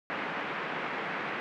white band-pass noise, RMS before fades -35 dBFS, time 0.1-1.4 s, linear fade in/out 0 ms, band 160 to 2200 Hz, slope 24 dB/octave, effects none

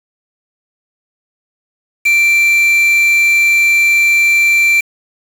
triangle tone with quantisation, 2351 Hz, D7, 1 cent sharp, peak -6 dBFS, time 2.05-4.81 s, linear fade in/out 10 ms, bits 4, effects none

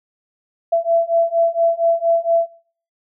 sine beating tone pair, 668 / 672.3 Hz, E5 / E5, +23 / +34 cents, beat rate 4.3 Hz, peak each -17 dBFS, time 0.72-2.47 s, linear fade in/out 10 ms, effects noise-tail reverb RT60 0.5 s tail -22 dB re dry

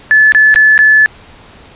sine tone with dropouts, 1731 Hz, A6, 29 cents flat, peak -3 dBFS, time 0.11-1.06 s, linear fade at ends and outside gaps 0 ms, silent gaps 0.321-0.348 / 0.542-0.559 / 0.778-0.79 s, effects pink hiss -38 dBFS RMS until 1.75 s + resampled to 8000 Hz

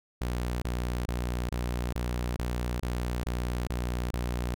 sawtooth tone bursts, 60.6 Hz, B1, 32 cents flat, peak -25 dBFS, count 10, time 0.21-4.544 s, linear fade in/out 5 ms, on 410 ms, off 26 ms, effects none

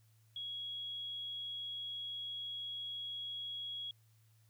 sine tone, 3322 Hz, G#7, in tune, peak -40 dBFS, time 0.36-3.91 s, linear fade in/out 2 ms, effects added 110 Hz sine -65 dBFS peak until 4.49 s + white hiss -75 dBFS RMS until 4.49 s

